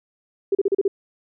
sine tone bursts, 393.8 Hz, G4, 8 cents sharp, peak -15 dBFS, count 6, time 0.52-0.88 s, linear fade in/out 5 ms, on 30 ms, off 36 ms, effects none

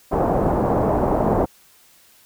white low-pass noise, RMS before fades -19 dBFS, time 0.11-1.46 s, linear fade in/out 20 ms, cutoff 790 Hz, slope 24 dB/octave, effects white hiss -53 dBFS RMS until 2.25 s

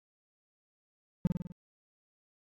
triangle tone with echo, 178.7 Hz, F3, 40 cents sharp, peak -20 dBFS, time 1.25-1.27 s, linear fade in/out 0 ms, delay 50 ms, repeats 5, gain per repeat -4 dB, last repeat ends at 1.52 s, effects AAC 48 kbps

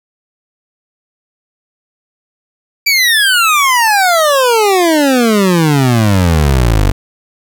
25% pulse exponential sweep, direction down, 2349 to 46 Hz, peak -4 dBFS, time 2.86-6.92 s, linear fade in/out 10 ms, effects none

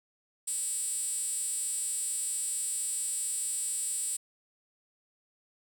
5% pulse tone with high-pass filter, 324.4 Hz, E4, 28 cents flat, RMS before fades -33 dBFS, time 0.47-4.17 s, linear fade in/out 10 ms, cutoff 8000 Hz, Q 7.8, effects none

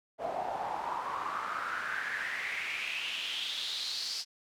pink noise with band-pass filter sweep, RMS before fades -36 dBFS, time 0.18-4.25 s, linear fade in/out 50 ms, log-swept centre 650 to 5000 Hz, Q 5.7, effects none

